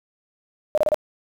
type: tone bursts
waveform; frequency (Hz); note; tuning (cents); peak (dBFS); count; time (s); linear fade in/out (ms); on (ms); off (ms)
sine; 609; D#5; -37; -15; 4; 0.75-0.944; 0; 26; 30
effects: 8-bit